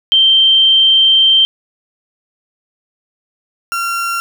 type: tone pair in turn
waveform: sine / 35% pulse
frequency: 3136 / 1373.3 Hz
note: G7 / F6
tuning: 0 / -30 cents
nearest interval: octave + major second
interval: 1430 cents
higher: first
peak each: -6 / -14 dBFS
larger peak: first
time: 0.12-1.45 / 3.72-4.2 s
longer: first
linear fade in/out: 0 ms
effects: none